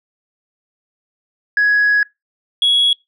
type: tone pair in turn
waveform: sine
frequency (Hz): 1671 / 3342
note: G#6 / G#7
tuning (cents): +10 / +10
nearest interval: octave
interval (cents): 1200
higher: second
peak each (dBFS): -9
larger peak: neither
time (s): 1.57-2.03 / 2.62-2.93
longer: first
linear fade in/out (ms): 2
effects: noise-tail reverb RT60 0.2 s tail -25 dB re dry + tanh soft clip ceiling -8 dBFS